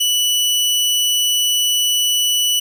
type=tone; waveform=sawtooth; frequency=2960 Hz; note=F#7; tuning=in tune; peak=-11 dBFS; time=0-2.6 s; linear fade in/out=10 ms; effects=none